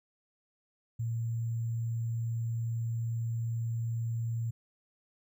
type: tone with sample-and-hold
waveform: sine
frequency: 115.3 Hz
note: A#2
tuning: 19 cents flat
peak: -30 dBFS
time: 0.99-4.51 s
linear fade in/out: 10 ms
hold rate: 7350 Hz
effects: none